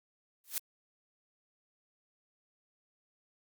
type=noise with exponential growth; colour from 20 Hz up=blue; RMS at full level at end=-29 dBFS; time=0.44-0.58 s; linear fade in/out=2 ms; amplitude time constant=29 ms; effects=Opus 48 kbps